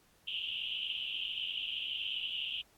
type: band-pass noise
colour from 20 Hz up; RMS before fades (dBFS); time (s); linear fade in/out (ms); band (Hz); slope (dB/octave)
pink; -38; 0.27-2.62; 10; 2800 to 3200; 96
effects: pink hiss -67 dBFS RMS until 2.77 s + AAC 64 kbps